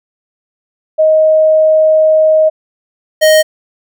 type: tone pair in turn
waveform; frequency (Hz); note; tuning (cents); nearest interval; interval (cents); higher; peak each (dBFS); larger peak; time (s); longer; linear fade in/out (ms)
sine / square; 627 / 623; D#5 / D#5; +13 / +2; unison; 11; first; -5; neither; 0.98-2.5 / 3.21-3.43; first; 20
effects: none